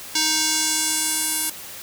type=tone with band-pass filter sweep; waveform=square; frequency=313.2 Hz; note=D#4; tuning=11 cents sharp; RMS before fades=-22 dBFS; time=0.15-1.5 s; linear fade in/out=5 ms; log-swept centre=5500 to 11000 Hz; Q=1.6; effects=white hiss -37 dBFS RMS until 1.82 s